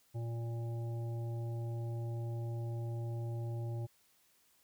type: harmonic tone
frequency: 116.54 Hz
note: A#2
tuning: in tune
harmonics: 1 / 3 / 5 / 7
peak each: -36 / -48 / -52 / -55 dBFS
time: 0.14-3.87 s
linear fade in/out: 20 ms
effects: white hiss -70 dBFS RMS until 4.63 s

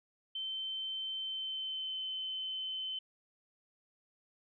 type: tone with pitch glide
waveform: sine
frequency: 3092 to 3062 Hz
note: G7 to G7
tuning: -24 to -41 cents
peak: -36 dBFS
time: 0.35-2.99 s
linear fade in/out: 5 ms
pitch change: -17 cents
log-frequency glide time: 1.2-2 s
effects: none

